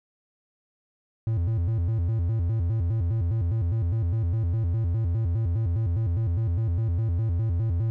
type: tone with vibrato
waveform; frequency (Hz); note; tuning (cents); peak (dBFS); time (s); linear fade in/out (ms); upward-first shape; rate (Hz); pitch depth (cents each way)
triangle; 98; G2; 0; -20; 1.27-7.9; 0; square; 4.9; 240
effects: none